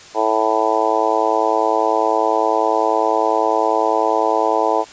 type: harmonic tone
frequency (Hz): 110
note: A2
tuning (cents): 0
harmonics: 3 / 4 / 5 / 6 / 7 / 8 / 9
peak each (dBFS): -25 / -21 / -23 / -21 / -21 / -21 / -22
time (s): 0.14-4.85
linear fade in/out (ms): 50
effects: white hiss -40 dBFS RMS until 4.92 s + resampled to 16000 Hz